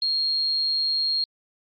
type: tone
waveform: sine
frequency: 4250 Hz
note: C8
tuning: 26 cents sharp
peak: -21 dBFS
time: 0.02-1.24 s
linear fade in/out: 2 ms
effects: Opus 48 kbps